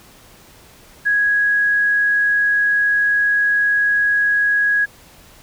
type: tone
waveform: sine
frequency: 1661.2 Hz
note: G#6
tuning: in tune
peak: -13 dBFS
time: 1.05-4.86 s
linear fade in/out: 20 ms
effects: pink hiss -46 dBFS RMS until 5.42 s